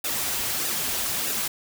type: noise with flanger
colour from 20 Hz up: white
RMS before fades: -27 dBFS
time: 0.04-1.48 s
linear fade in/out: 5 ms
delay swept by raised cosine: 0.91 to 6.91 ms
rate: 1.6 Hz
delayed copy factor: -0.55
effects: none